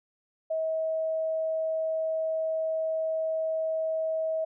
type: tone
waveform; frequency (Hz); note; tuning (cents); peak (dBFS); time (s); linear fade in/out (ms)
sine; 640; D#5; +49; -26; 0.5-4.45; 10
effects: none